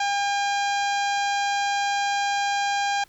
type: harmonic tone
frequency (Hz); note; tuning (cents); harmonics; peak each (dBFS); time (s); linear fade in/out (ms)
805; G5; +46; 1 / 2 / 3 / 4 / 5 / 6 / 7 / 8 / 9; -23 / -29 / -33 / -35 / -37 / -39 / -40 / -41 / -42; 0-3.04; 5
effects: pink hiss -57 dBFS RMS until 3.08 s